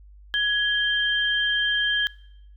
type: tone pair together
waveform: sine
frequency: 1673 / 3158 Hz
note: G#6 / G7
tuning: +12 / +12 cents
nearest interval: major seventh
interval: 1100 cents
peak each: -23 dBFS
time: 0.34-2.07 s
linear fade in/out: 0 ms
effects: noise-tail reverb RT60 0.8 s tail -22 dB re dry + added 50 Hz sine -45 dBFS peak until 2.56 s